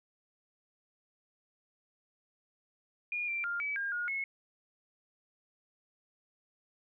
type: tone with pitch steps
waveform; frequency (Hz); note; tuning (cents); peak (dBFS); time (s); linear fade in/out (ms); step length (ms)
sine; 2432 / 2358 / 1401 / 2290 / 1611 / 1436 / 2183; D#7 / D7 / F6 / D7 / G6 / F6 / C#7; -40 / +6 / +5 / -44 / +47 / +48 / -27; -32; 3.12-4.24; 2; 160
effects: none